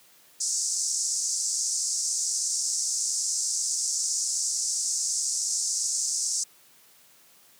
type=band-pass noise; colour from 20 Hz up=white; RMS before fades=-28 dBFS; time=0.4-6.44 s; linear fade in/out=10 ms; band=5300 to 8300 Hz; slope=48 dB/octave; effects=white hiss -57 dBFS RMS until 7.59 s + high-pass 100 Hz 12 dB/octave